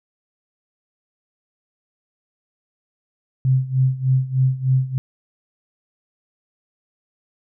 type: tone with tremolo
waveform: sine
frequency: 130.81 Hz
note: C3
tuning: in tune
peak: -12 dBFS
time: 3.45-4.98 s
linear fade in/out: 0 ms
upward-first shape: sine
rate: 3.3 Hz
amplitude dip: 85%
effects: none